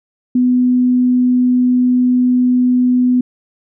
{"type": "tone", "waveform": "sine", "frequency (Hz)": 249.6, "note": "B3", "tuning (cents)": 19, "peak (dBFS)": -9, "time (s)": [0.35, 3.21], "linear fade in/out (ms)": 5, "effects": []}